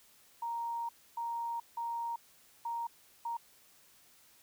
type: tone bursts at uneven times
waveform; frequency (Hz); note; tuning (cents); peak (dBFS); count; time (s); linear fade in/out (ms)
sine; 933; A#5; +1; -34; 5; 0.42-0.89 / 1.17-1.6 / 1.77-2.16 / 2.65-2.87 / 3.25-3.37; 5
effects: white hiss -63 dBFS RMS until 4.42 s

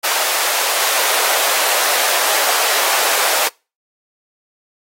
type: high-pass noise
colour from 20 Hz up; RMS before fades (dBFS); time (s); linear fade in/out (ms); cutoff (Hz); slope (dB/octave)
pink; -17; 0.03-3.49; 20; 540; 24
effects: noise-tail reverb RT60 0.3 s tail -26 dB re dry + AAC 48 kbps

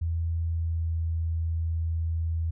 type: tone with pitch glide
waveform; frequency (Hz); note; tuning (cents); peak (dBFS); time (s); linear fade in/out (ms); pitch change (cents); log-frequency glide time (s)
sine; 82.9 to 82.04; E2 to E2; +10 to -8; -25; 0.01-2.51; 10; -18; 0.44-0.94
effects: none

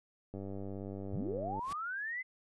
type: click train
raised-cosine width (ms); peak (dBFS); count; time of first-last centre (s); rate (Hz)
2; -30; 124; 0.34-1.593; 98.2
type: linear sweep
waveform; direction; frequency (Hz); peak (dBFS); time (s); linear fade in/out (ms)
sine; up; 66.9 to 2069; -36; 1.12-2.23; 20
type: noise with exponential growth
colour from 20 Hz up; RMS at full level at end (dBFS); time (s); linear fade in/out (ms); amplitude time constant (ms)
pink; -42; 1.58-1.73; 5; 32
effects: resampled to 24000 Hz

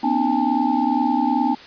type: tone cluster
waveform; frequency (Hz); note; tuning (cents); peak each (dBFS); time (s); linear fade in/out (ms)
sine; 242.6 / 265 / 301.8 / 814 / 884; B3 / C4 / D4 / G#5 / A5; -31 / +22 / +47 / -35 / +8; -23; 0.03-1.55; 10
effects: white hiss -41 dBFS RMS until 1.66 s + resampled to 11025 Hz

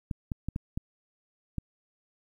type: clicks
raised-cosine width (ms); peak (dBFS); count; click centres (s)
5; -19; 6; 0.112 / 0.318 / 0.486 / 0.561 / 0.775 / 1.583
effects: 10-bit

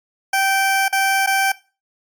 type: tone with dropouts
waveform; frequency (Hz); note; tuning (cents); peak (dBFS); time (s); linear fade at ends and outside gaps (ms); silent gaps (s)
20% pulse; 778; G5; -13; -10; 0.33-1.52; 5; 0.882-0.926 / 1.263-1.272
effects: noise-tail reverb RT60 0.3 s tail -18 dB re dry + MP3 96 kbps

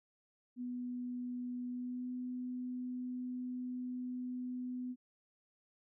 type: tone with pitch glide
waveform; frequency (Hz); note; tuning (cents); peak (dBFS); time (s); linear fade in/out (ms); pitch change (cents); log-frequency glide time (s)
sine; 246.9 to 250.3; B3 to B3; 0 to +23; -38; 0.56-4.96; 50; +23; 1.69-2.12
effects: none

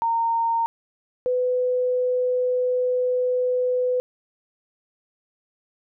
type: tone pair in turn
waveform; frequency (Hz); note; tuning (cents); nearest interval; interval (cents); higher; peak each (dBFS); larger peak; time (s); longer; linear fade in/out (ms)
sine; 920 / 500.8; A#5 / B4; -23 / +24; major seventh; 1053; first; -19; neither; 0.02-0.66 / 1.26-4; second; 0
effects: none

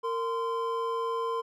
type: tone pair together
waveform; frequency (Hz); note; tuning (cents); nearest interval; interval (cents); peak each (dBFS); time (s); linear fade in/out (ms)
triangle; 460 / 1032.7; A#4 / C6; -23 / -23; octave + major second; 1400; -29 / -29; 0.03-1.42; 20
effects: none

